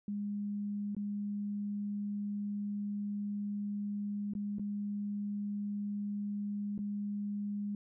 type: tone with dropouts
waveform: sine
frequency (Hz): 204.7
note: G#3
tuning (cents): -25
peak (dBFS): -34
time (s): 0.08-7.75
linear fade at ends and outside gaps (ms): 2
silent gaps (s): 0.949-0.966 / 4.336-4.351 / 4.585-4.595 / 6.779-6.789
effects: none